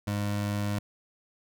25% pulse tone, 102.7 Hz, G#2, 19 cents flat, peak -24 dBFS, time 0.07-0.79 s, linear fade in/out 5 ms, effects none

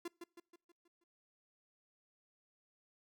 45% pulse tone with echo, 343.9 Hz, F4, 27 cents flat, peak -40 dBFS, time 0.05-0.08 s, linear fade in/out 5 ms, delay 160 ms, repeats 6, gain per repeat -6 dB, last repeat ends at 1.04 s, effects noise-tail reverb RT60 0.4 s tail -26 dB re dry

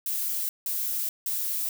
violet noise bursts, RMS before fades -29 dBFS, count 3, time 0.06-1.69 s, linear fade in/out 2 ms, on 430 ms, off 170 ms, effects none

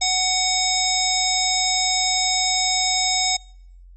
harmonic tone with a mistuned harmonic, 745 Hz, F#5, 12 cents sharp, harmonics 1 / 3 / 5 / 7 / 9 / 10, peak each -25 / -27 / -23 / -24 / -27 / -26 dBFS, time 0.01-3.37 s, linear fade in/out 10 ms, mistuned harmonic 10, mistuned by +45 cents, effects noise-tail reverb RT60 0.7 s tail -26 dB re dry + added 44 Hz sine -42 dBFS peak until 3.96 s

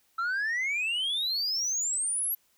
sine exponential sweep, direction up, 1318.5 to 11840 Hz, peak -24 dBFS, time 0.18-2.35 s, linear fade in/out 10 ms, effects tanh soft clip ceiling -26 dBFS + white hiss -68 dBFS RMS until 2.57 s

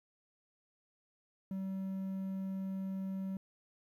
triangle tone, 191.5 Hz, G3, 40 cents flat, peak -34 dBFS, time 1.51-3.37 s, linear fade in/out 2 ms, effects 12-bit

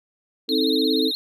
sine chord, A diminished, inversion first, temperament just, 264 / 316.8 / 440 Hz, C4 / Eb4 / A4, +16 / +31 / 0 cents, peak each -23 dBFS, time 0.48-1.12 s, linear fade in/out 50 ms
triangle tone with vibrato, 3951 Hz, B7, in tune, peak -22 dBFS, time 0.49-1.15 s, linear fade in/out 0 ms, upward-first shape sine, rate 17 Hz, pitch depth 140 cents each way
effects none

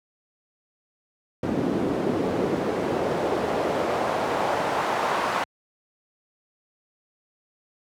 pink noise with band-pass filter sweep, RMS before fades -25 dBFS, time 1.43-5.44 s, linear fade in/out 2 ms, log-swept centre 270 to 990 Hz, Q 1.4, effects high-pass 80 Hz 12 dB/octave

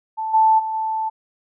sine tone with level steps, 880 Hz, A5, in tune, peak -22 / -11 / -22 / -20 dBFS, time 0.17-1.1 s, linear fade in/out 20 ms, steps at 0.33 / 0.58 / 0.73 s, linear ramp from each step 20 ms, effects none

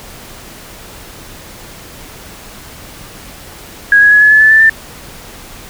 sine tone with pitch steps, 1650 / 1668.2 / 1686.6 / 1705.2 / 1724 / 1743.1 / 1762.3 / 1781.8 Hz, G#6 / G#6 / G#6 / G#6 / A6 / A6 / A6 / A6, -12 / +7 / +26 / +45 / -36 / -17 / +2 / +21 cents, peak -3 dBFS, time 3.92-4.696 s, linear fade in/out 2 ms, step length 97 ms, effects pink hiss -33 dBFS RMS until 5.69 s

